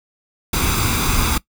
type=noise with comb filter; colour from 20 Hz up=pink; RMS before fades=-18 dBFS; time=0.53-1.38 s; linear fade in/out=5 ms; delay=0.82 ms; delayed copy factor=+0.65; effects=noise-tail reverb RT60 0.1 s tail -20 dB re dry